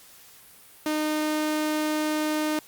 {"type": "tone", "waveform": "sawtooth", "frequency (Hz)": 306.4, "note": "D#4", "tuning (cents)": -27, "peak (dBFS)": -20, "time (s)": [0.86, 2.59], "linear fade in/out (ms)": 2, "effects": ["white hiss -51 dBFS RMS until 2.67 s", "Opus 48 kbps"]}